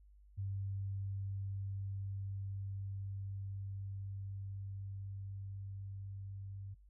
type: tone with level ramp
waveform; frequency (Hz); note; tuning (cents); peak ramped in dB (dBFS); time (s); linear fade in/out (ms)
sine; 98; G2; 0; -37 to -44; 0.37-6.75; 20
effects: noise-tail reverb RT60 0.2 s tail -21 dB re dry + added 50 Hz sine -59 dBFS peak until 6.89 s